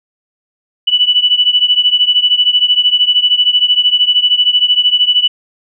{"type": "beating tone pair", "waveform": "sine", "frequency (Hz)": [2960, 2973], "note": ["F#7", "F#7"], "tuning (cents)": [0, 8], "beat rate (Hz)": 13, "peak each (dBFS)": [-10, -12], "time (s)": [0.87, 5.28], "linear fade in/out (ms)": 10, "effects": []}